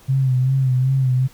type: tone with vibrato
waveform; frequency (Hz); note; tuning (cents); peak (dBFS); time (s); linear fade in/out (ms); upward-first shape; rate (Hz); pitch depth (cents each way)
sine; 130.81; C3; 0; -14; 0.08-1.28; 20; sine; 2.6; 54
effects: pink hiss -49 dBFS RMS until 1.33 s